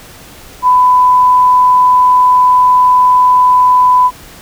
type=tone; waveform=sine; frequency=1000 Hz; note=B5; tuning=21 cents sharp; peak=-4 dBFS; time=0.62-4.11 s; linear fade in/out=50 ms; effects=pink hiss -35 dBFS RMS until 4.41 s